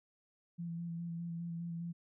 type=tone with vibrato; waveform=sine; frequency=169.2 Hz; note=E3; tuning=45 cents sharp; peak=-38 dBFS; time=0.58-1.93 s; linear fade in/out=20 ms; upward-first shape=square; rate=4.9 Hz; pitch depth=17 cents each way; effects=none